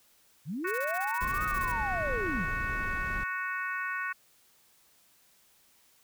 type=linear two-way sweep; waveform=sine; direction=up then down; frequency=120.4 to 1276 to 120.4 Hz; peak=-32 dBFS; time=0.45-2.47 s; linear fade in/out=50 ms; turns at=1.45 s
type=harmonic tone; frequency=370 Hz; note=F#4; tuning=in tune; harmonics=3 / 4 / 5 / 6 / 7; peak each=-37 / -34 / -37 / -44 / -44 dBFS; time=0.64-4.13 s; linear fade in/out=10 ms
type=noise bursts; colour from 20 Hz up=blue; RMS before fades=-44 dBFS; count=16; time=0.67-1.717 s; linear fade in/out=2 ms; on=42 ms; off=25 ms
type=noise; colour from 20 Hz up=brown; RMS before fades=-37 dBFS; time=1.21-3.24 s; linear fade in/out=5 ms
effects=white hiss -64 dBFS RMS until 6.03 s